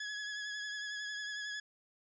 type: tone with vibrato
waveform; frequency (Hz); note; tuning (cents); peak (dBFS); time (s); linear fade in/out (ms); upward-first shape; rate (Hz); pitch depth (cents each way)
sawtooth; 1685; G#6; +25; -35; 0-1.6; 5; triangle; 11; 31
effects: resampled to 16000 Hz